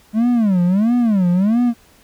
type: tone with vibrato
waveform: triangle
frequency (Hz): 207.2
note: G#3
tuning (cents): -4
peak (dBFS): -10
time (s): 0.13-1.74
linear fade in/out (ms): 50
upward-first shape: sine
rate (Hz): 1.5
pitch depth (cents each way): 290
effects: pink hiss -51 dBFS RMS until 2.03 s